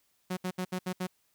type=tone bursts at uneven times; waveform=sawtooth; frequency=183.5 Hz; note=F#3; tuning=14 cents flat; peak=-27 dBFS; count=6; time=0.3-0.37 / 0.44-0.51 / 0.58-0.65 / 0.72-0.79 / 0.86-0.93 / 1-1.07 s; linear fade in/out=10 ms; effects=white hiss -72 dBFS RMS until 1.34 s